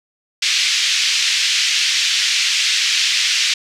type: band-pass noise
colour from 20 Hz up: pink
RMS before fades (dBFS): -17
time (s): 0.42-3.54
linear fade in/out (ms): 5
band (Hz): 2300 to 6100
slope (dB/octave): 24
effects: none